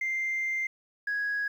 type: tone pair in turn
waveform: sine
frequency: 2093 / 1661.2 Hz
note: C7 / G#6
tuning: 0 / 0 cents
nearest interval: major third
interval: 400 cents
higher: first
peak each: -26 dBFS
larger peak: neither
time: 0.01-0.67 / 1.07-1.48 s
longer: first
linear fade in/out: 5 ms
effects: tanh soft clip ceiling -24 dBFS + 10-bit